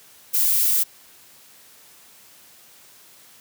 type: noise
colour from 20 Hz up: violet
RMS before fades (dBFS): -19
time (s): 0.33-0.84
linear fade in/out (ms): 20
effects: white hiss -50 dBFS RMS until 3.4 s + high-pass 80 Hz 12 dB/octave